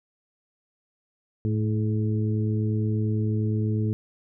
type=harmonic tone with a mistuned harmonic; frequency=108.6 Hz; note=A2; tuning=22 cents flat; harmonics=1 / 2 / 3 / 4; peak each=-23 / -29 / -33 / -35 dBFS; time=1.45-3.93 s; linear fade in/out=0 ms; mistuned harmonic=4; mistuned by=-31 cents; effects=none